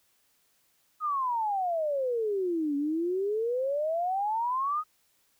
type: exponential two-way sweep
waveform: sine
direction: down then up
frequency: 1268 to 280 to 1268 Hz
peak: -26 dBFS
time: 1-4.84 s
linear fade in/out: 50 ms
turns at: 2.76 s
effects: white hiss -69 dBFS RMS until 5.39 s